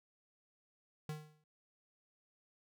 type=tone with exponential decay; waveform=square; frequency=152.8 Hz; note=D#3; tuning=31 cents flat; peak=-38 dBFS; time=1.09-1.44 s; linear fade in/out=2 ms; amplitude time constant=74 ms; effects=none